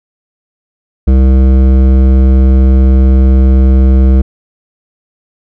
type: tone with hard clipping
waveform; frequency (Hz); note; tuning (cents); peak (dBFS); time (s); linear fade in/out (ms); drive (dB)
sine; 65.41; C2; 0; -5; 1.07-4.22; 10; 13
effects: none